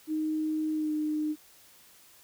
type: tone with pitch glide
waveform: sine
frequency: 311 to 305 Hz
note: D#4 to D#4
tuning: -1 to -34 cents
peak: -27 dBFS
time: 0.07-1.36 s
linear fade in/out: 50 ms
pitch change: -33 cents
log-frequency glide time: 0.73-0.92 s
effects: white hiss -57 dBFS RMS until 2.23 s